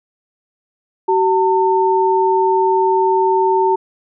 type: tone pair together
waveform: sine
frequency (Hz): 379.5 / 900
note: F#4 / A5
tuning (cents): +44 / +39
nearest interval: octave + minor third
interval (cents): 1495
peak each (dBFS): -14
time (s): 1.08-3.76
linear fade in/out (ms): 10
effects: none